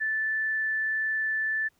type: tone with frequency modulation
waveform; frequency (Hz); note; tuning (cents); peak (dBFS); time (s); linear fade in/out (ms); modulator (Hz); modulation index
sine; 1755; A6; -5; -25; 0-1.69; 20; 21.6; 0.28
effects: pink hiss -69 dBFS RMS until 1.79 s